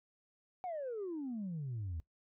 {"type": "exponential sweep", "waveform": "sine", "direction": "down", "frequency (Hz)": [757, 76.9], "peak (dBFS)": -36, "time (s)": [0.64, 2], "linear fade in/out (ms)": 0, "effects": ["noise-tail reverb RT60 0.1 s tail -20 dB re dry", "tanh soft clip ceiling -35 dBFS"]}